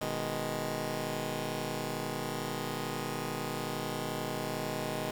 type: chord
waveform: 10% pulse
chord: G# minor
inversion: first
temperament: just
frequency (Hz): 124.59 / 155.74 / 207.7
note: B2 / D#3 / G#3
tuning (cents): +16 / +2 / 0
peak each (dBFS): -29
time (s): 0.01-5.11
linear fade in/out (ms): 5
effects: 8-bit